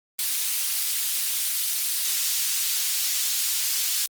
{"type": "high-pass noise", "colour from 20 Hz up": "pink", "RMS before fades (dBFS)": -25, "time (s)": [0.19, 4.06], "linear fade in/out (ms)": 0, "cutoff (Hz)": 4200, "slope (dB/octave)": 12, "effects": ["Opus 24 kbps"]}